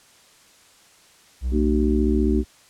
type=tone; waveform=triangle; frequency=62.3 Hz; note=B1; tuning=16 cents sharp; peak=-19 dBFS; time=1.41-2.45 s; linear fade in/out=50 ms
type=harmonic tone; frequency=75 Hz; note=D2; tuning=37 cents sharp; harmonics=3 / 4 / 5; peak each=-22 / -23 / -24 dBFS; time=1.51-2.44 s; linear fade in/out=50 ms
effects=white hiss -53 dBFS RMS until 2.69 s + low-pass 9000 Hz 12 dB/octave